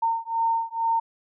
sine beating tone pair, 912 / 914.2 Hz, A#5 / A#5, -38 / -34 cents, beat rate 2.2 Hz, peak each -25 dBFS, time 0.02-1 s, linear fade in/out 10 ms, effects none

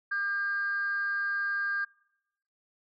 sine tone pair together, 1202 / 1604.5 Hz, D6 / G6, +40 / +40 cents, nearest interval perfect fourth, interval 500 cents, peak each -37 / -27 dBFS, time 0.11-1.85 s, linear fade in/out 10 ms, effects noise-tail reverb RT60 0.9 s tail -25 dB re dry + tanh soft clip ceiling -23 dBFS

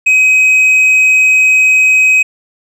triangle tone with tanh clipping, 2529 Hz, D#7, 28 cents sharp, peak -6 dBFS, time 0.06-2.23 s, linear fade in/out 10 ms, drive 8 dB, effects none

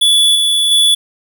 square tone with level steps, 3437 Hz, A7, 41 cents flat, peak -8 / -11 / -8 dBFS, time 0.01-0.95 s, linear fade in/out 10 ms, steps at 0.35 / 0.71 s, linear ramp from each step 5 ms, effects none

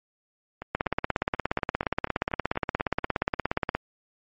two click trains, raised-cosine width 0.5 ms, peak -9 / -20 dBFS, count 52 / 11, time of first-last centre 0.75-3.75 / 0.62-3.041 s, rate 17 / 4.13 Hz, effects MP3 32 kbps

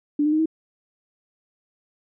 sine tone with pitch steps, 293.5 / 301.9 / 310.6 / 319.5 Hz, D4 / D4 / D#4 / D#4, -1 / +48 / -3 / +46 cents, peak -17 dBFS, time 0.19-0.458 s, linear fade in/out 5 ms, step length 67 ms, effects none

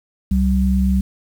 sine tone pair together, 66.8 / 191.47 Hz, C2 / G3, +36 / -40 cents, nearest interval octave + tritone, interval 1824 cents, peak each -16 dBFS, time 0.31-1.01 s, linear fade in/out 5 ms, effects 7-bit

